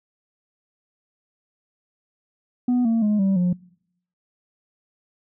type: tone with pitch steps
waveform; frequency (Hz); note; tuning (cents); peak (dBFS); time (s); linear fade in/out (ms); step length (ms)
sine; 246.9 / 227.7 / 210 / 193.71 / 178.67; B3 / A#3 / G#3 / G3 / F3; 0 / -40 / +19 / -20 / +40; -14; 2.68-3.53; 5; 170
effects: noise-tail reverb RT60 0.7 s tail -25 dB re dry + tanh soft clip ceiling -16 dBFS